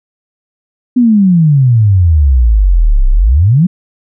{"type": "exponential two-way sweep", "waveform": "sine", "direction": "down then up", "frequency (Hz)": [255.3, 30.87, 192.1], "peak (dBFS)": -4, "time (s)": [0.96, 3.67], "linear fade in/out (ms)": 10, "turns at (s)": 3.09, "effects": []}